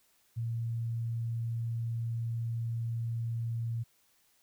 sine tone, 115.7 Hz, A#2, 13 cents flat, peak -31 dBFS, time 0.36-3.84 s, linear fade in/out 20 ms, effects white hiss -69 dBFS RMS until 4.42 s

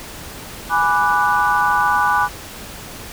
sine chord, G# half-diminished seventh, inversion none, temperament equal, 830.6 / 987.8 / 1174.7 / 1480 Hz, G#5 / B5 / D6 / F#6, 0 / 0 / 0 / 0 cents, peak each -19 dBFS, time 0.69-2.29 s, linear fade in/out 50 ms, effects pink hiss -34 dBFS RMS until 3.12 s

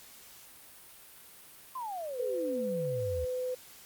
sine exponential sweep, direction down, 1071 to 73.42 Hz, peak -35 dBFS, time 1.75-3.25 s, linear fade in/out 5 ms
sine tone, 505 Hz, B4, 39 cents sharp, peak -31 dBFS, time 2.19-3.55 s, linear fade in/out 10 ms
effects white hiss -53 dBFS RMS until 3.85 s + Opus 48 kbps

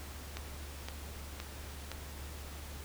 click train, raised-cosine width 0.2 ms, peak -22 dBFS, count 4, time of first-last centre 0.37-1.916 s, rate 1.94 Hz, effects added 72 Hz sine -45 dBFS peak until 2.84 s + pink hiss -49 dBFS RMS until 2.84 s

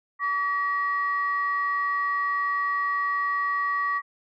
sine tone pair together, 1144.6 / 1905 Hz, D6 / A#6, -45 / +37 cents, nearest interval major sixth, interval 882 cents, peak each -24 / -27 dBFS, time 0.19-4.02 s, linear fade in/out 50 ms, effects tanh soft clip ceiling -15 dBFS

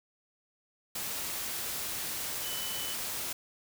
sine tone in noise, 3000 Hz, F#7, 23 cents sharp, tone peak -40 dBFS, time 2.44-2.94 s, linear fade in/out 5 ms, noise white, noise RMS -36 dBFS, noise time 0.95-3.33 s, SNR -7 dB, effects none

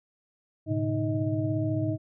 sine tone cluster, 107.6 / 125.4 / 141.7 / 311.7 / 632 Hz, A2 / B2 / C#3 / D#4 / D#5, -38 / +27 / +38 / +3 / +27 cents, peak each -29 / -35 / -34 / -29 / -34 dBFS, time 0.66-1.98 s, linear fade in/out 50 ms, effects none

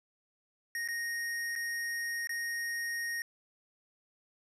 square tone with dropouts, 1864.7 Hz, A#6, in tune, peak -34 dBFS, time 0.75-3.22 s, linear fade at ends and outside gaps 1 ms, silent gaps 0.877-0.886 / 1.554-1.56 / 2.272-2.293 s, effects resampled to 32000 Hz

